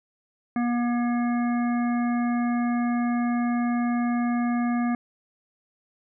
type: harmonic tone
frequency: 240 Hz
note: B3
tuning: 49 cents flat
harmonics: 1 / 3 / 5 / 7 / 9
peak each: -22 / -32 / -36 / -39 / -41 dBFS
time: 0.56-4.95 s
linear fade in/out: 2 ms
effects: none